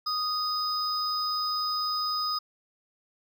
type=tone pair together; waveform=triangle; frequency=1246 / 5010 Hz; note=D#6 / D#8; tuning=+2 / +11 cents; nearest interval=2 octaves; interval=2409 cents; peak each=-28 dBFS; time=0.06-2.39 s; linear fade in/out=10 ms; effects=none